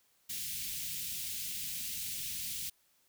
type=band-stop noise; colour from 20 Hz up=white; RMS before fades=-39 dBFS; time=0.29-2.7 s; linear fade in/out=10 ms; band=210 to 2400 Hz; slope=24 dB/octave; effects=white hiss -71 dBFS RMS until 3.08 s